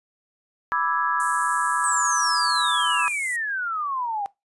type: chord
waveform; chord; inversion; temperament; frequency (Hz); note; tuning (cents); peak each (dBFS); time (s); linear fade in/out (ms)
sine; E dominant seventh; second; equal; 987.8 / 1174.7 / 1318.5 / 1661.2; B5 / D6 / E6 / G#6; 0 / 0 / 0 / 0; -26; 0.72-3.08; 0
type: band-pass noise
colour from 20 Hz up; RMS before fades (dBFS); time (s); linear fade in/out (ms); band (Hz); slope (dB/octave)
pink; -37; 1.2-3.36; 0; 7800 to 10000; 48
type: exponential sweep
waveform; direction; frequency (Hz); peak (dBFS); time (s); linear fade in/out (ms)
sine; down; 8330 to 784; -24; 1.84-4.26; 0
effects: noise-tail reverb RT60 0.2 s tail -21 dB re dry + resampled to 24000 Hz